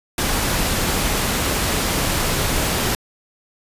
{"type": "noise", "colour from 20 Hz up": "pink", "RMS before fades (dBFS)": -20, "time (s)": [0.18, 2.95], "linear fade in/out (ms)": 2, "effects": ["resampled to 32000 Hz"]}